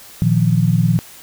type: chord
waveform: sine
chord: Bb suspended fourth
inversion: none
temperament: equal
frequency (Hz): 116.54 / 155.56 / 174.61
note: Bb2 / Eb3 / F3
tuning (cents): 0 / 0 / 0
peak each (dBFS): -16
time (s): 0.22-0.99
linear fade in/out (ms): 0
effects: white hiss -40 dBFS RMS until 1.22 s